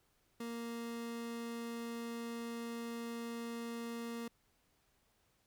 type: tone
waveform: 30% pulse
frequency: 233.1 Hz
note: A#3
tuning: in tune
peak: -38 dBFS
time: 0.4-4.28 s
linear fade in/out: 5 ms
effects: pink hiss -75 dBFS RMS until 5.46 s